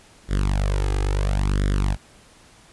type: tone with flanger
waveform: sawtooth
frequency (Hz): 48.95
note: G1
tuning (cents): -2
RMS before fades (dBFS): -21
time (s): 0.28-1.97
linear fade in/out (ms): 50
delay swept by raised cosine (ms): 0.56 to 2.46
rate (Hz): 0.73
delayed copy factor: +1
effects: pink hiss -51 dBFS RMS until 2.72 s + resampled to 24000 Hz